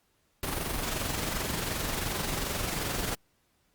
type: noise with amplitude modulation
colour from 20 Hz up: pink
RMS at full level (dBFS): -30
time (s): 0.43-3.15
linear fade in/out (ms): 2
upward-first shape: sine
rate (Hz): 22.7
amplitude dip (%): 45
effects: pink hiss -71 dBFS RMS until 3.74 s + Opus 48 kbps